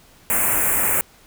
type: band-stop noise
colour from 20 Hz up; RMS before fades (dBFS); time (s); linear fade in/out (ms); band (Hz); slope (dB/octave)
white; -19; 0.3-1.01; 0; 2500 to 7600; 48
effects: pink hiss -51 dBFS RMS until 1.26 s